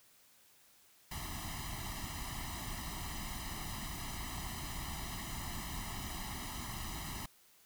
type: noise with comb filter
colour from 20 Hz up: pink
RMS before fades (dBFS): -42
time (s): 1.11-7.26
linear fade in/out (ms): 5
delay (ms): 1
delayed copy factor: +0.95
effects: white hiss -65 dBFS RMS until 7.65 s